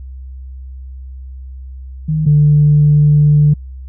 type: tone pair in turn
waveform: sine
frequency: 155.56 / 148.2 Hz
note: D#3 / D3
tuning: 0 / +16 cents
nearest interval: minor second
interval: 84 cents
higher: first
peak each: -12 / -5 dBFS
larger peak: second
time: 2.08-2.26 / 2.26-3.54 s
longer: second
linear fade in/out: 10 ms
effects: tanh soft clip ceiling -1 dBFS + added 65 Hz sine -27 dBFS peak until 3.88 s